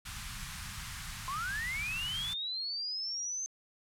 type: band-stop noise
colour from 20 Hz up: pink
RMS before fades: -42 dBFS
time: 0.05-2.34 s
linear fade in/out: 10 ms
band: 170 to 1100 Hz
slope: 24 dB/octave
type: linear sweep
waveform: sine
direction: up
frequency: 1032 to 6300 Hz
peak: -34 dBFS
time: 1.28-3.46 s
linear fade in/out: 0 ms
effects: low-pass 12000 Hz 12 dB/octave